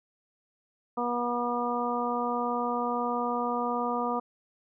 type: harmonic tone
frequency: 241.5 Hz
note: B3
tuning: 39 cents flat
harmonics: 1 / 2 / 3 / 4 / 5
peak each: -33 / -33 / -33 / -33 / -33 dBFS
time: 0.97-4.2 s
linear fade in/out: 10 ms
effects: none